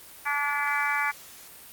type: harmonic tone with a mistuned harmonic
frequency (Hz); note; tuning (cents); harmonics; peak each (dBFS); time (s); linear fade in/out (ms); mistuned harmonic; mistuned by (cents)
288.8; D4; -29; 3 / 4 / 5 / 6 / 7 / 8; -31 / -31 / -31 / -31 / -31 / -31; 0.25-1.12; 20; 6; -16
effects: white hiss -47 dBFS RMS until 1.72 s + Opus 32 kbps